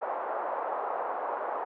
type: band-pass noise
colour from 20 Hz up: pink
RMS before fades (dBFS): -33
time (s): 0.01-1.65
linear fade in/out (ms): 20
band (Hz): 550 to 1100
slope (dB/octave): 24
effects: none